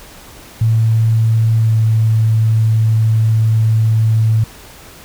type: tone with pitch glide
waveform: sine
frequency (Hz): 112.2 to 110.91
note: A2 to A2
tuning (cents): +34 to +14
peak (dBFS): -9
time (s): 0.61-4.44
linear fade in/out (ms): 5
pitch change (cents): -20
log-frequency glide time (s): 1.59-1.75
effects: pink hiss -38 dBFS RMS until 5.04 s